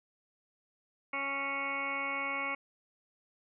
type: harmonic tone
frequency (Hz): 276.6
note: C#4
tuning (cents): -4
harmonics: 1 / 2 / 3 / 4 / 5 / 7 / 8 / 9 / 10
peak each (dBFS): -46 / -44 / -44 / -39 / -44 / -46 / -35 / -46 / -47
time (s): 1.13-2.55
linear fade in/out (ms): 5
effects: none